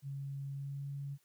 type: tone with pitch glide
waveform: sine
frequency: 138.59 to 140.36 Hz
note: C#3 to C#3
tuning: 0 to +22 cents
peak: -38 dBFS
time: 0.02-1.18 s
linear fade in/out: 50 ms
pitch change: +22 cents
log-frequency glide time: 0.5-0.88 s
effects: white hiss -73 dBFS RMS until 1.24 s + high-pass 80 Hz 12 dB/octave